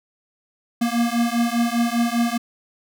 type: beating tone pair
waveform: square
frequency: 233.1 / 238.1 Hz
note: A#3 / A#3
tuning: 0 / +37 cents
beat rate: 5 Hz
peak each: -22 dBFS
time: 0.81-2.38 s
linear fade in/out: 10 ms
effects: none